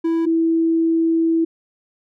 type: tone pair in turn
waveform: triangle / sine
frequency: 329.6 / 328.2 Hz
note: E4 / E4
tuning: 0 / -8 cents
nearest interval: unison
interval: 8 cents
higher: first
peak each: -14 dBFS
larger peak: neither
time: 0.04-0.26 / 0.26-1.45 s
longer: second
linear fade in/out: 10 ms
effects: none